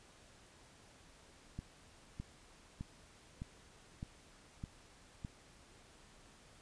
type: click train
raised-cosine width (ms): 5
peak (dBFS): -30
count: 7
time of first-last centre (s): 1.59-5.249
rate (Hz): 1.64
effects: pink hiss -62 dBFS RMS until 6.61 s + resampled to 22050 Hz